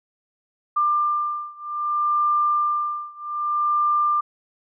sine beating tone pair, 1192 / 1192.63 Hz, D6 / D6, +25 / +26 cents, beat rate 0.63 Hz, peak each -22 / -23 dBFS, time 0.76-4.21 s, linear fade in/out 10 ms, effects none

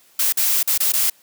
blue noise with dropouts, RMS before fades -18 dBFS, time 0.19-1.1 s, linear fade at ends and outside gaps 5 ms, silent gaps 0.325-0.371 / 0.63-0.674 / 0.778-0.802 / 0.922-0.935 s, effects white hiss -54 dBFS RMS until 1.22 s + high-pass 150 Hz 12 dB/octave

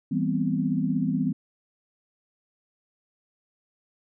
sine chord, C major seventh, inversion first, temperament just, 163.52 / 196.22 / 245.3 / 261.6 Hz, E3 / G3 / B3 / C4, -14 / +2 / -12 / 0 cents, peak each -28 dBFS, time 0.11-1.33 s, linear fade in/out 10 ms, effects none

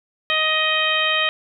harmonic tone, 626 Hz, D#5, 10 cents sharp, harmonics 1 / 2 / 3 / 4 / 5 / 6, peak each -27 / -25 / -23 / -23 / -22 / -27 dBFS, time 0.3-1.29 s, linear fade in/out 0 ms, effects none

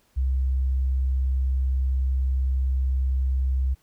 sine tone, 65.41 Hz, C2, in tune, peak -20 dBFS, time 0.16-3.75 s, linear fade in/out 20 ms, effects pink hiss -64 dBFS RMS until 3.82 s

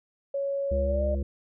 sine tone with pitch glide, 556 to 599.4 Hz, C#5 to D5, +5 to +35 cents, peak -26 dBFS, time 0.34-1.15 s, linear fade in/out 5 ms, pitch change +130 cents, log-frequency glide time 0.84-1.03 s
harmonic tone, 69 Hz, C#2, 7 cents flat, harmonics 1 / 3 / 5 / 7 / 8, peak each -26 / -36 / -40 / -43 / -44 dBFS, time 0.71-1.23 s, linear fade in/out 5 ms
effects none

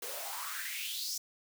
white noise with high-pass filter sweep, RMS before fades -39 dBFS, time 0.02-1.18 s, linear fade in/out 5 ms, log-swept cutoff 430 to 5900 Hz, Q 4.9, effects none

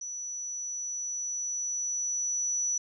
sine tone with level ramp, 5920 Hz, F#8, in tune, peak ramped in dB -35 to -26 dBFS, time 0.01-2.78 s, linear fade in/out 5 ms, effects none

